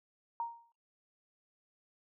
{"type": "tone with exponential decay", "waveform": "sine", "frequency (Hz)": 932.3, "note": "A#5", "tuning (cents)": 0, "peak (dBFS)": -31, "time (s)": [0.4, 0.72], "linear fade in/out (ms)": 1, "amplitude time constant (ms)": 68, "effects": ["noise-tail reverb RT60 0.3 s tail -25 dB re dry"]}